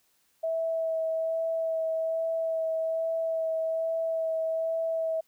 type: tone with vibrato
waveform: sine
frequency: 650 Hz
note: E5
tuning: 24 cents flat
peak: -26 dBFS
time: 0.43-5.21 s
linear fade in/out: 10 ms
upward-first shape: sine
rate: 1.2 Hz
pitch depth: 12 cents each way
effects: white hiss -69 dBFS RMS until 5.27 s